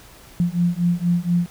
sine beating tone pair, 172.1 / 176.3 Hz, F3 / F3, -25 / +17 cents, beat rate 4.2 Hz, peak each -20 dBFS, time 0.4-1.46 s, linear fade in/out 0 ms, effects pink hiss -46 dBFS RMS until 1.5 s

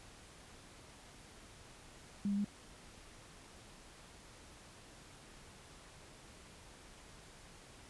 sine tone with pitch steps, 202 / 200.5 / 204.3 Hz, G#3 / G3 / G#3, -48 / +39 / -28 cents, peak -32 dBFS, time 2.25-2.445 s, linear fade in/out 2 ms, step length 65 ms, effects pink hiss -57 dBFS RMS until 7.89 s + resampled to 24000 Hz

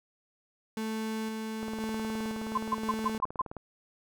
35% pulse tone with tremolo, 220 Hz, A3, in tune, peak -30 dBFS, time 0.77-3.18 s, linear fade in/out 2 ms, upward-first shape square, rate 0.97 Hz, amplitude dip 25%
click train, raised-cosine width 1 ms, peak -26 dBFS, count 38, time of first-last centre 1.63-3.567 s, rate 19.1 Hz
sine tone bursts, 1041 Hz, C6, 9 cents flat, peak -24 dBFS, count 6, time 2.55-3.418 s, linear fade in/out 5 ms, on 28 ms, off 140 ms
effects none

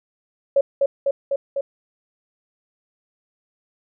sine tone with echo, 554.4 Hz, C#5, in tune, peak -12 dBFS, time 0.56-0.61 s, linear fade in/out 5 ms, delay 250 ms, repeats 4, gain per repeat -2 dB, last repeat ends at 1.61 s, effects none

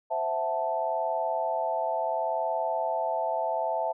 sine chord, F# half-diminished seventh, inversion second, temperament equal, 523.3 / 659.3 / 740 / 880 Hz, C5 / E5 / F#5 / A5, 0 / 0 / 0 / 0 cents, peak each -35 / -29 / -35 / -30 dBFS, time 0.1-3.93 s, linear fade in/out 20 ms, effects none

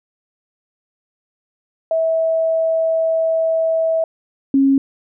sine tone pair in turn, 650 / 272.6 Hz, E5 / C#4, -24 / -29 cents, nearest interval octave + minor third, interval 1505 cents, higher first, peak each -14 / -10 dBFS, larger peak second, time 1.91-4.04 / 4.54-4.78 s, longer first, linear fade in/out 2 ms, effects none

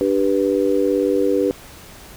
sine chord, G major, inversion second, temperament just, 294 / 392 / 490 Hz, D4 / G4 / B4, +2 / 0 / -14 cents, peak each -20 / -19 / -19 dBFS, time 0.01-1.51 s, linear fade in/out 0 ms, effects pink hiss -41 dBFS RMS until 2.16 s

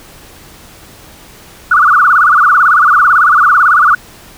sine tone with vibrato, 1305 Hz, E6, 18 cents flat, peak -4 dBFS, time 1.71-3.95 s, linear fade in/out 5 ms, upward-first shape sine, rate 18 Hz, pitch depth 230 cents each way, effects pink hiss -37 dBFS RMS until 4.37 s

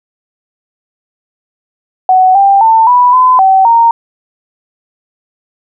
sine tone with pitch steps, 746 / 791 / 896 / 985 / 1015 / 766 / 926 Hz, F#5 / G5 / A5 / B5 / B5 / G5 / A#5, +14 / +15 / +31 / -5 / +47 / -40 / -12 cents, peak -3 dBFS, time 2.09-3.91 s, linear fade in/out 2 ms, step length 260 ms, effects none

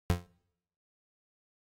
30% pulse tone with exponential decay, 87.8 Hz, F2, 10 cents sharp, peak -18 dBFS, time 0.1-0.27 s, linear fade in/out 0 ms, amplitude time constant 36 ms, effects noise-tail reverb RT60 0.8 s tail -26 dB re dry + AAC 48 kbps

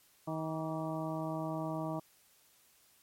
harmonic tone with a mistuned harmonic, 158.9 Hz, D#3, 37 cents sharp, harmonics 1 / 2 / 3 / 4 / 5 / 6 / 7, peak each -39 / -39 / -51 / -40 / -46 / -45 / -46 dBFS, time 0.27-2 s, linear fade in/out 10 ms, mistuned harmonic 7, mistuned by +57 cents, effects white hiss -66 dBFS RMS until 3.02 s + MP3 64 kbps

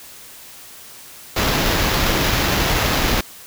pink noise with sample-and-hold, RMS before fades -18 dBFS, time 1.36-3.21 s, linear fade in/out 5 ms, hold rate 8820 Hz, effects white hiss -40 dBFS RMS until 3.46 s

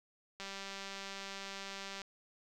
click train, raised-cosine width 0.2 ms, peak -27 dBFS, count 318, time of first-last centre 0.4-2.017 s, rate 196 Hz, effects none

